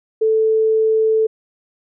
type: tone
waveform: sine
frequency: 440 Hz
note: A4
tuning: in tune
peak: -12 dBFS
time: 0.21-1.27 s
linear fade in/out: 10 ms
effects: none